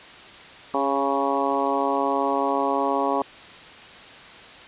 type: harmonic tone with a mistuned harmonic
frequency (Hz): 138.59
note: C#3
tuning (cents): 0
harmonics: 2 / 3 / 4 / 5 / 6 / 7 / 8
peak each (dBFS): -28 / -28 / -28 / -28 / -28 / -28 / -28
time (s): 0.74-3.22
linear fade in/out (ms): 2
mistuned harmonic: 3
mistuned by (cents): -23
effects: white hiss -43 dBFS RMS until 4.67 s + resampled to 8000 Hz